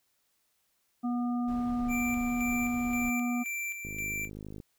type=harmonic tone; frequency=242.7 Hz; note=B3; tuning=30 cents flat; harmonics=1 / 3 / 5; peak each=-28 / -39 / -43 dBFS; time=1.03-3.44 s; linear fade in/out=20 ms
type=noise; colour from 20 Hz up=brown; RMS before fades=-43 dBFS; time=1.47-3.11 s; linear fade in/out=20 ms
type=tone with tremolo; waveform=square; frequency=2349 Hz; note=D7; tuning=in tune; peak=-33 dBFS; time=1.88-4.3 s; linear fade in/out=50 ms; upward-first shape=square; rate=1.9 Hz; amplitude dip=50%
type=click train; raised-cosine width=3 ms; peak=-30 dBFS; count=40; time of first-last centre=3.85-4.601 s; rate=51.9 Hz
effects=white hiss -74 dBFS RMS until 4.78 s